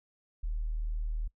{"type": "tone", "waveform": "sine", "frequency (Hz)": 38.89, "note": "D#1", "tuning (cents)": 0, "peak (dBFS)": -30, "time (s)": [0.43, 1.28], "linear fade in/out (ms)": 10, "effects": ["noise-tail reverb RT60 0.1 s tail -22 dB re dry"]}